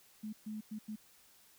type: tone bursts at uneven times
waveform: sine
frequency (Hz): 214.5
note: A3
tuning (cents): -44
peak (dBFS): -39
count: 4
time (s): 0.23-0.33 / 0.46-0.61 / 0.71-0.79 / 0.88-0.96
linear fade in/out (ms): 10
effects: white hiss -64 dBFS RMS until 1.58 s